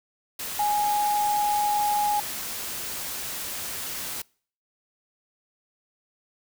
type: tone in noise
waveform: sine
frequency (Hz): 830.6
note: G#5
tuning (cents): 0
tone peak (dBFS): -21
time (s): 0.59-2.2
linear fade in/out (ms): 5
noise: white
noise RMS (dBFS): -33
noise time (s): 0.39-4.22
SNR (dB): +9
effects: noise-tail reverb RT60 0.5 s tail -26 dB re dry